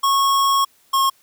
square tone pair in turn, 1098 / 1082.3 Hz, C#6 / C#6, -17 / -42 cents, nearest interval unison, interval 25 cents, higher first, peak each -15 dBFS, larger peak neither, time 0.03-0.65 / 0.93-1.1 s, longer first, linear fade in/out 10 ms, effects white hiss -57 dBFS RMS until 1.22 s

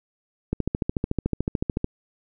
click train, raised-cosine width 3 ms, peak -10 dBFS, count 19, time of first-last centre 0.53-1.844 s, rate 13.7 Hz, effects none

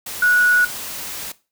sine tone in noise, 1465 Hz, F#6, 18 cents flat, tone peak -12 dBFS, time 0.22-0.65 s, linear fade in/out 5 ms, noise white, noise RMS -30 dBFS, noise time 0.06-1.32 s, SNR +15 dB, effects noise-tail reverb RT60 0.3 s tail -18 dB re dry

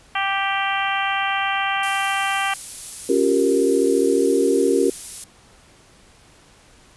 harmonic tone, 392 Hz, G4, in tune, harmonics 2 / 3 / 4 / 5 / 6 / 7 / 8, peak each -24 / -26 / -27 / -28 / -29 / -29 / -30 dBFS, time 0.15-2.54 s, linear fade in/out 5 ms
violet noise, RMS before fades -28 dBFS, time 1.83-5.24 s, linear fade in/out 2 ms
sine chord, G half-diminished seventh, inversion second, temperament equal with one note detuned, 277.2 / 352.5 / 392 / 466.2 Hz, Db4 / F4 / G4 / Bb4, 0 / +16 / 0 / 0 cents, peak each -21 / -22 / -19 / -20 dBFS, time 3.09-4.9 s, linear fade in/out 5 ms
effects pink hiss -51 dBFS RMS until 6.96 s + resampled to 24000 Hz

